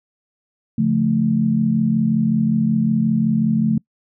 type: chord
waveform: sine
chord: Db augmented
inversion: none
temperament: equal with one note detuned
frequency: 140.85 / 174.61 / 220 Hz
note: Db3 / F3 / A3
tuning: +28 / 0 / 0 cents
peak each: -22 / -21 / -16 dBFS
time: 0.78-3.78 s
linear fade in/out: 5 ms
effects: noise-tail reverb RT60 0.1 s tail -25 dB re dry